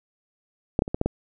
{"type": "clicks", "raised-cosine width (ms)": 2, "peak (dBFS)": [-6, -6, -18, -11, -8, -9], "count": 6, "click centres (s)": [0.791, 0.821, 0.879, 0.945, 1.014, 1.06], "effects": []}